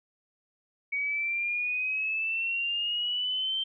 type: exponential sweep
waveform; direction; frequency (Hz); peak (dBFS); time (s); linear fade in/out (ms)
sine; up; 2246 to 3136; -27; 0.92-3.64; 10
effects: none